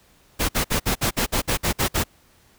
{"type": "noise bursts", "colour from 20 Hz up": "pink", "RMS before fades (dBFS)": -21, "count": 11, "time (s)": [0.39, 2.04], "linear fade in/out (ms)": 20, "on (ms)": 100, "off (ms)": 55, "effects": ["pink hiss -57 dBFS RMS until 2.58 s"]}